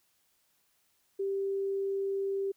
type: tone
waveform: sine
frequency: 392.2 Hz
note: G4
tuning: 1 cent sharp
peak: -29 dBFS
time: 1.19-2.52 s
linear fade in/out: 10 ms
effects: white hiss -72 dBFS RMS until 2.56 s